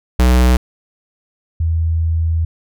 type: tone pair in turn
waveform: square / sine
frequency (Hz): 62.2 / 81.78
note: B1 / E2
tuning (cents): +13 / -13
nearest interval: perfect fourth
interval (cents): 474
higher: second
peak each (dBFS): -9 / -13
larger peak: first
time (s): 0.19-0.57 / 1.6-2.45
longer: second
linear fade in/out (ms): 5
effects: none